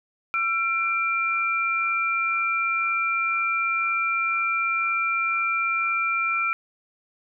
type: tone pair together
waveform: sine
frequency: 1349 / 2368 Hz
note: E6 / D7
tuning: +40 / +14 cents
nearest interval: minor seventh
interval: 974 cents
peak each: -24 dBFS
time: 0.34-6.53 s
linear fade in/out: 0 ms
effects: none